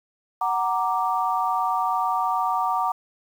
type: chord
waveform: sine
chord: Gb augmented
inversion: none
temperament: equal with one note detuned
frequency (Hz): 745.6 / 932.3 / 1174.7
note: Gb5 / Bb5 / D6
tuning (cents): +13 / 0 / 0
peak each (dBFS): -25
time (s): 0.41-2.92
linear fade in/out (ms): 5
effects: 8-bit